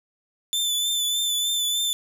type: tone with vibrato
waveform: sawtooth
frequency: 3521 Hz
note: A7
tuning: in tune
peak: -19 dBFS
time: 0.53-1.93 s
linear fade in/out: 0 ms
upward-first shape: triangle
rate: 3.3 Hz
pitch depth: 34 cents each way
effects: none